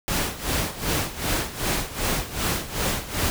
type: noise with tremolo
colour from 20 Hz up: pink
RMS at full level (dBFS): -23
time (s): 0.08-3.3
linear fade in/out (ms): 0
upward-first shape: sine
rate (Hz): 2.6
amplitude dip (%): 80
effects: none